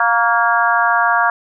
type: harmonic tone with a mistuned harmonic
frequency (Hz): 234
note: A#3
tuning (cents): +7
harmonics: 3 / 4 / 5 / 6 / 7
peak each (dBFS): -18 / -18 / -18 / -18 / -18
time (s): 0-1.3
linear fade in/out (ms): 2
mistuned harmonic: 5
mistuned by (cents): -40
effects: none